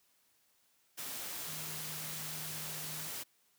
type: tone in noise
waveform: sine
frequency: 155.56 Hz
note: D#3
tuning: in tune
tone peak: -49 dBFS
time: 1.47-3.09 s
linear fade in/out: 20 ms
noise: white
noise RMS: -42 dBFS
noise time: 0.97-3.24 s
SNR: -10 dB
effects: white hiss -72 dBFS RMS until 3.58 s + high-pass 80 Hz 12 dB/octave